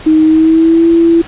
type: tone with pitch glide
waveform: sine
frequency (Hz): 313.5 to 334.1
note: D#4 to E4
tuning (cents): +13 to +23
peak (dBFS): -4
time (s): 0.06-1.22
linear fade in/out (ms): 10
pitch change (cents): +110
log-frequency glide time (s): 0.23-0.88
effects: pink hiss -30 dBFS RMS until 1.27 s + resampled to 8000 Hz